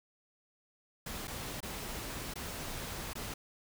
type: noise with dropouts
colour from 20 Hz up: pink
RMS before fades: -41 dBFS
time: 1.06-3.34 s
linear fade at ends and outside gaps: 5 ms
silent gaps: 1.273-1.278 / 1.605-1.628 / 2.339-2.356 / 3.134-3.153 s
effects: none